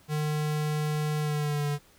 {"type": "tone with pitch glide", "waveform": "square", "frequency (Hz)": [151.5, 145.66], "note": ["D#3", "D3"], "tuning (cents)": [-46, -14], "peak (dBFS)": -27, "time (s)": [0.08, 1.79], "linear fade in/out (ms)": 50, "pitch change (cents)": -68, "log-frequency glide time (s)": [1.19, 1.68], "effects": ["pink hiss -59 dBFS RMS until 1.98 s"]}